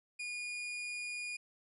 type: tone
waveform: 40% pulse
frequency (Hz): 2441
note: D#7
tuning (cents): -34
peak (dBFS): -38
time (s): 0.19-1.37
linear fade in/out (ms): 10
effects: resampled to 24000 Hz